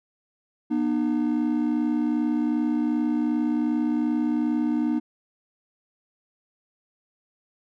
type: tone pair together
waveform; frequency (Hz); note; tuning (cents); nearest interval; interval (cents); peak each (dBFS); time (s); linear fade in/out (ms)
triangle; 240.6 / 303.2; B3 / D#4; -45 / -45; major third; 400; -22 / -21; 0.7-5; 20
effects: tanh soft clip ceiling -13 dBFS